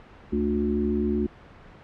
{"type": "harmonic tone with a mistuned harmonic", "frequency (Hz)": 73.6, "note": "D2", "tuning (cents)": 4, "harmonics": [1, 3, 4, 5], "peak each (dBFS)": [-31, -25, -30, -27], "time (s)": [0.32, 1.27], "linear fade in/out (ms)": 10, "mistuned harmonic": 5, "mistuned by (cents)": -36, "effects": ["pink hiss -48 dBFS RMS until 1.83 s", "low-pass 2000 Hz 12 dB/octave"]}